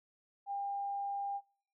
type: tone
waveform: sine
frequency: 800 Hz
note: G5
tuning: 35 cents sharp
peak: -35 dBFS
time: 0.46-1.41 s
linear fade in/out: 50 ms
effects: noise-tail reverb RT60 0.6 s tail -26 dB re dry